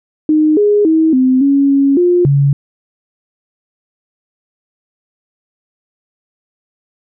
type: tone with pitch steps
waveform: sine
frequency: 308 / 414 / 319.6 / 257.9 / 278.5 / 276.8 / 353.9 / 140.6 Hz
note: D#4 / G#4 / D#4 / C4 / C#4 / C#4 / F4 / C#3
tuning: -17 / -5 / +47 / -25 / +8 / -2 / +23 / +25 cents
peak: -7 dBFS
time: 0.29-2.53 s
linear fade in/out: 2 ms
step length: 280 ms
effects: none